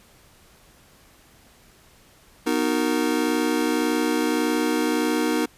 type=chord; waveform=square; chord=B major seventh; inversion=none; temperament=just; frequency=246.9 / 308.7 / 370.4 / 463 Hz; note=B3 / D#4 / F#4 / A#4; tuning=0 / -14 / +2 / -12 cents; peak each=-27 / -24 / -30 / -28 dBFS; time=2.46-5.46 s; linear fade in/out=10 ms; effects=pink hiss -54 dBFS RMS until 5.57 s + resampled to 32000 Hz